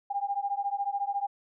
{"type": "beating tone pair", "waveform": "sine", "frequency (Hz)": [796, 810], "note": ["G5", "G#5"], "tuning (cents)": [26, -43], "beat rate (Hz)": 14, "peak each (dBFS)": -31, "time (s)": [0.1, 1.27], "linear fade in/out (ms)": 10, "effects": []}